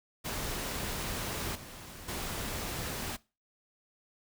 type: noise with level steps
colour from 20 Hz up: pink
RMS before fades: -36 / -47 / -37 dBFS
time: 0.24-3.17 s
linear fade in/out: 20 ms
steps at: 1.55 / 2.08 s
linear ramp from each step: 5 ms
effects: noise-tail reverb RT60 0.3 s tail -21 dB re dry